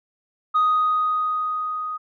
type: tone with level ramp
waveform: sine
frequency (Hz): 1247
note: D#6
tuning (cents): +3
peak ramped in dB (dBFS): -13 to -26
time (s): 0.54-1.98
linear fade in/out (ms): 20
effects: tanh soft clip ceiling -13 dBFS